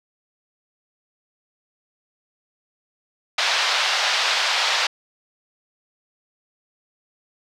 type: band-pass noise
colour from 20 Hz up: white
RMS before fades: -21 dBFS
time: 3.38-4.87 s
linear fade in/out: 5 ms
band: 630 to 4700 Hz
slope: 24 dB/octave
effects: none